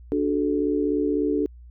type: chord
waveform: sine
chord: D major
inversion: none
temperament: equal with one note detuned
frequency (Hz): 293.7 / 370 / 433.7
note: D4 / F#4 / A4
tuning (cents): 0 / 0 / -25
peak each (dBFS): -23 / -27 / -25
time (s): 0.12-1.46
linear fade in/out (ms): 0
effects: added 60 Hz sine -42 dBFS peak until 1.7 s